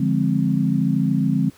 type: chord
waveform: sine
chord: D half-diminished seventh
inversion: none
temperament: equal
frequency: 146.83 / 174.61 / 207.7 / 261.6 Hz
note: D3 / F3 / Ab3 / C4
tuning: 0 / 0 / 0 / 0 cents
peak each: -22 dBFS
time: 0-1.5 s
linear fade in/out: 5 ms
effects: pink hiss -51 dBFS RMS until 1.57 s